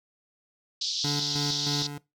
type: band-pass noise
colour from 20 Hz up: white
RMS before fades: -30 dBFS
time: 0.81-1.87 s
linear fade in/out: 5 ms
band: 3500 to 5500 Hz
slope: 48 dB/octave
type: tone with tremolo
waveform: 25% pulse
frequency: 144.9 Hz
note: D3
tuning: 23 cents flat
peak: -24 dBFS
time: 1.04-1.98 s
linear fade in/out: 5 ms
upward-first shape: square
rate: 3.2 Hz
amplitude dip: 55%
effects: noise-tail reverb RT60 0.2 s tail -19 dB re dry